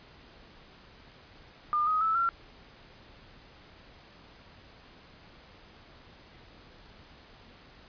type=tone with pitch steps; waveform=sine; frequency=1207 / 1257.5 / 1310.2 / 1365 Hz; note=D6 / D#6 / E6 / F6; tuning=+47 / +18 / -11 / -40 cents; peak=-24 dBFS; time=1.73-2.29 s; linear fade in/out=0 ms; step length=140 ms; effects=pink hiss -54 dBFS RMS until 7.88 s + resampled to 11025 Hz